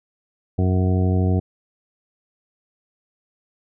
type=harmonic tone; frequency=92.5 Hz; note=F#2; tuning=in tune; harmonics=1 / 2 / 3 / 4 / 5 / 7 / 8; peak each=-17 / -23 / -27 / -29 / -31 / -34 / -35 dBFS; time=0.58-1.4 s; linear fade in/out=10 ms; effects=none